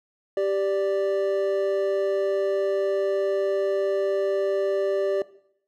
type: tone pair together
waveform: triangle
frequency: 392 / 587.3 Hz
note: G4 / D5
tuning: 0 / 0 cents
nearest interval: perfect fifth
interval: 700 cents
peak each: -22 dBFS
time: 0.37-5.22 s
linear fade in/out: 2 ms
effects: noise-tail reverb RT60 0.7 s tail -18 dB re dry